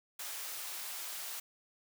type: high-pass noise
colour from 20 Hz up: white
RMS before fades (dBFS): -42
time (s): 0.19-1.4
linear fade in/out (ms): 5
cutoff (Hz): 620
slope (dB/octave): 12
effects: none